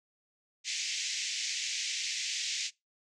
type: band-pass noise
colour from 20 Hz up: white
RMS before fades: -35 dBFS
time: 0.64-2.71 s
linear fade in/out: 50 ms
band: 2000 to 7000 Hz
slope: 48 dB/octave
effects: noise-tail reverb RT60 0.2 s tail -22 dB re dry